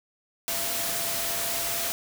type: tone in noise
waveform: sine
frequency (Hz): 677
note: E5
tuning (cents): +46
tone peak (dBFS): -38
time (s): 0.48-1.92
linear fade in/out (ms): 0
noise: white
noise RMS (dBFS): -29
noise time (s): 0.48-1.92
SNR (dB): -12
effects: none